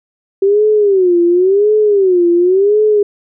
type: tone with vibrato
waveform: sine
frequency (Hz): 383.9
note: G4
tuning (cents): -36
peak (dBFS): -7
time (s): 0.42-3.03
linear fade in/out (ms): 5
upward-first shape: sine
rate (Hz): 0.93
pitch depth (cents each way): 190
effects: none